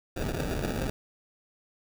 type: noise with sample-and-hold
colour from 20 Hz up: pink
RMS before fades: -31 dBFS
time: 0.16-0.9 s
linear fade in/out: 5 ms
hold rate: 1050 Hz
effects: none